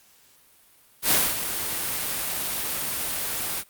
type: noise with ADSR envelope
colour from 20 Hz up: white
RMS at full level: -18 dBFS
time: 1.02-3.64 s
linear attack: 90 ms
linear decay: 230 ms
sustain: -10 dB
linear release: 52 ms
effects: white hiss -57 dBFS RMS until 3.69 s + Opus 48 kbps